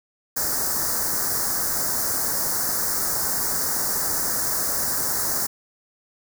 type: band-stop noise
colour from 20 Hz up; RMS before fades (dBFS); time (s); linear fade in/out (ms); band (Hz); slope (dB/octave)
white; -24; 0.36-5.47; 10; 1800 to 4800; 48
effects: none